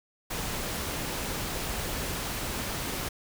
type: noise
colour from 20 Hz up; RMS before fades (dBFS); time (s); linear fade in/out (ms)
pink; -33; 0.3-3.09; 10
effects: none